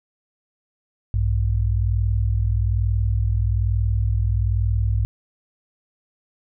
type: tone pair together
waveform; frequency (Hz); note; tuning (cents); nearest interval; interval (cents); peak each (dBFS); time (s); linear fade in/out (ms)
sine; 60.07 / 101.2; B1 / G#2; -47 / -44; major sixth; 903; -20; 1.14-5.05; 0
effects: none